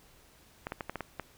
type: clicks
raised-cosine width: 0.5 ms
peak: -20 dBFS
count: 7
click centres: 0.669 / 0.721 / 0.808 / 0.896 / 0.957 / 1.007 / 1.197 s
effects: pink hiss -60 dBFS RMS until 1.37 s